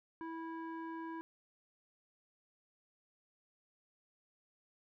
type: tone with low-pass filter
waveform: square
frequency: 327.4 Hz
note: E4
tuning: 12 cents flat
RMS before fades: -44 dBFS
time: 0.21-1.21 s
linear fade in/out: 0 ms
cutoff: 1300 Hz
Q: 6
effects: none